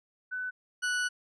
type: tone pair in turn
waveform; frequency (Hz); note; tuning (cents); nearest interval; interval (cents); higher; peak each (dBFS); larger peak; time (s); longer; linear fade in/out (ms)
sine / 40% pulse; 1500 / 1477.6; F#6 / F#6; +23 / -3; unison; 26; first; -32 / -27; second; 0.31-0.51 / 0.82-1.09; second; 20
effects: resampled to 22050 Hz